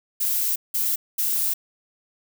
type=noise bursts at uneven times; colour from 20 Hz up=violet; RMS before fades=-23 dBFS; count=3; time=0.2-0.56 / 0.74-0.96 / 1.18-1.54 s; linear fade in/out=10 ms; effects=none